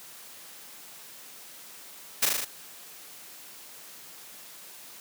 white noise with echo, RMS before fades -22 dBFS, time 2.22-2.26 s, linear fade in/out 10 ms, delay 38 ms, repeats 5, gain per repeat -2 dB, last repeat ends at 2.45 s, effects white hiss -47 dBFS RMS until 5 s + high-pass 150 Hz 12 dB/octave

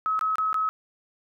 sine tone with dropouts, 1283 Hz, E6, 47 cents flat, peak -22 dBFS, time 0.06-0.69 s, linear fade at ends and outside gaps 0 ms, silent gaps 0.192-0.211 / 0.356-0.383 / 0.53-0.543 s, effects none

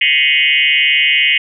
sine tone with frequency modulation, 2504 Hz, D#7, 10 cents sharp, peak -9 dBFS, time 0.01-1.38 s, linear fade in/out 5 ms, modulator 143 Hz, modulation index 3.8, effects none

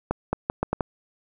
accelerating click train, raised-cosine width 1 ms, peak -9 dBFS, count 6, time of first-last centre 0.11-0.808 s, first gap 220 ms, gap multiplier 0.77, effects none

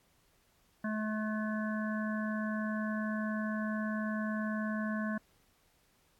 harmonic tone, 215.3 Hz, A3, 37 cents flat, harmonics 1 / 3 / 5 / 7 / 8, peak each -33 / -42 / -44 / -43 / -44 dBFS, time 0.84-5.18 s, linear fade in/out 5 ms, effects pink hiss -70 dBFS RMS until 6.19 s + AAC 64 kbps

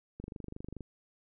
click train, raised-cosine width 3 ms, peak -29 dBFS, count 16, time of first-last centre 0.2-0.807 s, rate 24.7 Hz, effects none

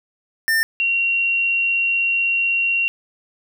square / sine tone pair in turn, 1800 / 2748 Hz, A6 / F7, +39 / -29 cents, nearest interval perfect fifth, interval 732 cents, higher second, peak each -16 dBFS, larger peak neither, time 0.48-0.63 / 0.8-2.88 s, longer second, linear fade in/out 0 ms, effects none

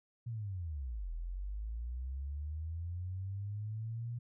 sine linear two-way sweep, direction down then up, 120.5 to 39.77 to 120.5 Hz, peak -37 dBFS, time 0.26-4.19 s, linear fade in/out 10 ms, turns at 1.12 s, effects none

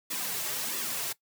white noise with flanger, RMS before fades -33 dBFS, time 0.1-1.13 s, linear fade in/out 10 ms, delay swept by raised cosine 1.3 to 4.1 ms, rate 1.5 Hz, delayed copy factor -0.6, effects noise-tail reverb RT60 0.1 s tail -19 dB re dry + high-pass 150 Hz 12 dB/octave

